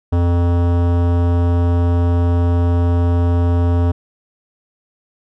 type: tone with hard clipping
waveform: sine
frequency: 86.7 Hz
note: F2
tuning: 12 cents flat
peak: -14 dBFS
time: 0.12-3.92 s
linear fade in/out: 10 ms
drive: 18 dB
effects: none

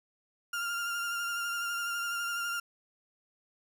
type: tone with vibrato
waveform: 35% pulse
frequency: 1396.9 Hz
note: F6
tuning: in tune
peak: -30 dBFS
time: 0.53-2.6 s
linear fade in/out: 5 ms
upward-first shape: sine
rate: 12 Hz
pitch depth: 22 cents each way
effects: none

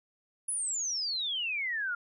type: exponential sweep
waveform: sine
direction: down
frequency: 10548 to 1381 Hz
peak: -30 dBFS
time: 0.48-1.95 s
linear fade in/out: 5 ms
effects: none

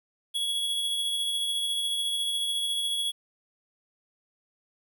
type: tone with tremolo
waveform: square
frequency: 3350 Hz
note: G#7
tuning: 14 cents sharp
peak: -26 dBFS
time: 0.34-3.12 s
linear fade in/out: 20 ms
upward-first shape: sine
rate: 14 Hz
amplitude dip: 25%
effects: 10-bit

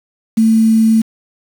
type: tone with quantisation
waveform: sine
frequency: 222.6 Hz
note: A3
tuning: 20 cents sharp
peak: -7 dBFS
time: 0.37-1.02 s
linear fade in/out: 10 ms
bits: 5
effects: none

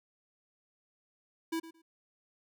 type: tone with echo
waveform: square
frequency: 327.4 Hz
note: E4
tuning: 12 cents flat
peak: -32 dBFS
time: 1.52-1.6 s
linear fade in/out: 10 ms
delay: 110 ms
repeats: 2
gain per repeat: -15 dB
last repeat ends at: 1.82 s
effects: none

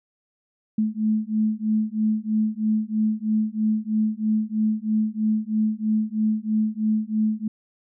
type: beating tone pair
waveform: sine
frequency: 214.7 / 217.8 Hz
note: A3 / A3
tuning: -42 / -17 cents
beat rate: 3.1 Hz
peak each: -23 dBFS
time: 0.78-7.48 s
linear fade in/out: 5 ms
effects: none

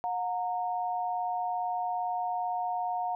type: tone pair together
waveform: sine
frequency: 722 / 924.4 Hz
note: F#5 / A#5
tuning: -43 / -15 cents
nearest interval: major third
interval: 428 cents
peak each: -30 / -34 dBFS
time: 0.04-3.15 s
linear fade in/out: 0 ms
effects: none

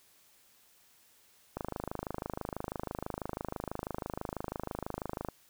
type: click train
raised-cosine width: 1 ms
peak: -21 dBFS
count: 98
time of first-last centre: 1.57-5.286 s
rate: 26.1 Hz
effects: white hiss -64 dBFS RMS until 5.49 s

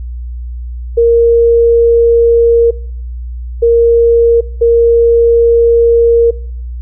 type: tone bursts at uneven times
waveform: sine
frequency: 466.2 Hz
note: A#4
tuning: in tune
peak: -4 dBFS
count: 3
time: 0.97-2.71 / 3.62-4.41 / 4.61-6.31 s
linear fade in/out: 10 ms
effects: noise-tail reverb RT60 0.6 s tail -23 dB re dry + added 60 Hz sine -19 dBFS peak until 6.81 s

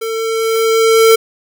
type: tone with level ramp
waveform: square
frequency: 449.1 Hz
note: A4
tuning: 35 cents sharp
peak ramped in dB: -19 to -5 dBFS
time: 0.01-1.16 s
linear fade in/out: 10 ms
effects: none

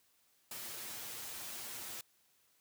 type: noise with comb filter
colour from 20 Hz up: white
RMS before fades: -45 dBFS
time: 0.51-2.01 s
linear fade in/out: 2 ms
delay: 8.5 ms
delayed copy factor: +0.8
effects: white hiss -72 dBFS RMS until 2.6 s + high-pass 60 Hz 12 dB/octave

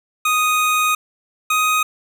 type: tone pair in turn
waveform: 25% pulse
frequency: 1244.5 / 1251.2 Hz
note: D#6 / D#6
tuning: 0 / +9 cents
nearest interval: unison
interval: 9 cents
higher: second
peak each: -11 dBFS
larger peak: neither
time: 0.25-0.95 / 1.5-1.83 s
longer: first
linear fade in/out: 5 ms
effects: none

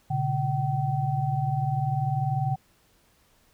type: tone cluster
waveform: sine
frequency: 120.7 / 140.9 / 766 Hz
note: B2 / C#3 / G5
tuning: -39 / +29 / -40 cents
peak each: -29 / -26 / -29 dBFS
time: 0.1-2.56 s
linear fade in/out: 10 ms
effects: pink hiss -63 dBFS RMS until 3.53 s

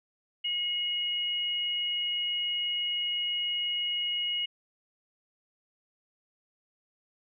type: tone pair together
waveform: sine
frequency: 2167 / 2893 Hz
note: C#7 / F#7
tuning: -40 / -40 cents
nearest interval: perfect fourth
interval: 500 cents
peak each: -39 / -28 dBFS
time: 0.44-4.46 s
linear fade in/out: 10 ms
effects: none

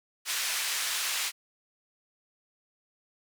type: band-pass noise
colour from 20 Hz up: pink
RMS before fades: -31 dBFS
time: 0.25-1.32 s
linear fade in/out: 50 ms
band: 1900 to 12000 Hz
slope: 12 dB/octave
effects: none

